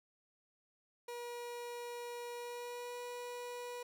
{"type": "tone with pitch glide", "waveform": "30% pulse", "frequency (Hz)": [480, 487.5], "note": ["B4", "B4"], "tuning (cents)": [-49, -23], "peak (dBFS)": -40, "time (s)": [1.08, 3.83], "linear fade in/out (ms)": 5, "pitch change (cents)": 26, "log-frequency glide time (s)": [2.35, 2.98], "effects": []}